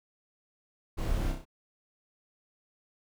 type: noise with echo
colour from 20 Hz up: brown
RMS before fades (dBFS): -31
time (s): 0.97-1.33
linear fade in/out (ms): 20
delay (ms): 31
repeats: 4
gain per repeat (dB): -4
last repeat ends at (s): 1.454
effects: none